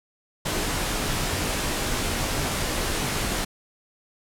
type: noise with comb filter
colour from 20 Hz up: pink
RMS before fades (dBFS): -26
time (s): 0.45-3.45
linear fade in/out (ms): 10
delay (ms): 18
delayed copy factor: -0.5
effects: low-pass 12000 Hz 12 dB/octave